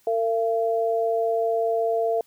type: tone pair together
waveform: sine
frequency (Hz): 453.9 / 679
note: A#4 / F5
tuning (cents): -46 / -49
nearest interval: perfect fifth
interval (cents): 697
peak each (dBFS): -23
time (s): 0.07-2.21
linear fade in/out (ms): 2
effects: white hiss -61 dBFS RMS until 2.26 s